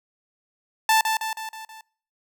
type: tone with echo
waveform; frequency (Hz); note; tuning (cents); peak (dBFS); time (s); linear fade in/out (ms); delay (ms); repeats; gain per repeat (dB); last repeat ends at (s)
sawtooth; 882; A5; +4; -12; 0.89-1.01; 2; 160; 5; -5; 1.81
effects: noise-tail reverb RT60 0.5 s tail -25 dB re dry